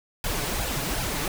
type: noise with flanger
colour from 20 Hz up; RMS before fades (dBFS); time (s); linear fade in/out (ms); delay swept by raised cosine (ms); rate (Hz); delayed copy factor
pink; -28; 0.24-1.28; 2; 1.2 to 7.1; 2.6; +0.9
effects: none